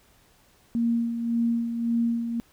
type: tone with tremolo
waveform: sine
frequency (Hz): 233.1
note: A#3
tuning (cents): 0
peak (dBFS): -20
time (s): 0.75-2.4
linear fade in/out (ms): 0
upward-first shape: sine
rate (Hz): 1.8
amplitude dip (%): 55
effects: pink hiss -60 dBFS RMS until 2.52 s